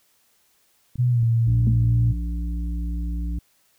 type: clicks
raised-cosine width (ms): 5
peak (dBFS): -24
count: 4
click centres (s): 0.957 / 1.231 / 1.624 / 1.842
type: tone with pitch glide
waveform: sine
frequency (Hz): 123.47 to 115.2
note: B2 to A#2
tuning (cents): 0 to -20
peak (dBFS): -16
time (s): 0.98-2.13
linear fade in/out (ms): 20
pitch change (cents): -120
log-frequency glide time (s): 1.1-1.23
type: harmonic tone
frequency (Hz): 58.27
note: A#1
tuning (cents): 0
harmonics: 1 / 3 / 5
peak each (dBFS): -24 / -34 / -38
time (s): 1.47-3.39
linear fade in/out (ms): 5
type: tone with exponential decay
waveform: sine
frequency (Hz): 220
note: A3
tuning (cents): 0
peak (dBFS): -18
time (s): 1.67-1.83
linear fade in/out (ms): 2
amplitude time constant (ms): 33
effects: white hiss -63 dBFS RMS until 3.78 s